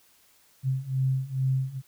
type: beating tone pair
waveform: sine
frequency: 130.81 / 133.11 Hz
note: C3 / C3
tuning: 0 / +30 cents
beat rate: 2.3 Hz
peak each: -28 / -26 dBFS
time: 0.63-1.82 s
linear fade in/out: 50 ms
effects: white hiss -61 dBFS RMS until 1.87 s